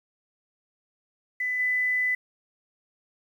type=tone with level steps; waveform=sine; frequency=2000 Hz; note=B6; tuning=21 cents sharp; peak=-25 / -22 dBFS; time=1.4-2.15 s; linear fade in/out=5 ms; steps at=1.59 s; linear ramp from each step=10 ms; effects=9-bit